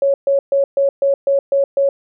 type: tone bursts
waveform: sine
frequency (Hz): 554.4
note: C#5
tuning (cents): 0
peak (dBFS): -11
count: 8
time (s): 0.02-1.89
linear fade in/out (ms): 2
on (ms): 120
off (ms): 130
effects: none